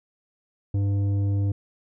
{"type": "tone with tanh clipping", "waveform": "sine", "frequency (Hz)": 99.9, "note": "G2", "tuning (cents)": 33, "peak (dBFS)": -22, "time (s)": [0.74, 1.52], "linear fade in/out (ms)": 5, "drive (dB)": 9, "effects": []}